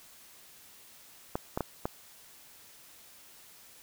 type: clicks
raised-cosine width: 1 ms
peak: -16 dBFS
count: 4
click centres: 1.355 / 1.575 / 1.607 / 1.855 s
effects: white hiss -55 dBFS RMS until 3.82 s